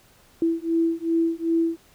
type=beating tone pair; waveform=sine; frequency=329.6 / 332.2 Hz; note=E4 / E4; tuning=0 / +13 cents; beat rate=2.6 Hz; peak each=-23 / -23 dBFS; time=0.42-1.77 s; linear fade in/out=2 ms; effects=pink hiss -56 dBFS RMS until 1.94 s